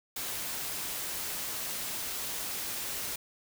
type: noise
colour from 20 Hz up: white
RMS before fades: -36 dBFS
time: 0.16-3.16 s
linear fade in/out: 5 ms
effects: none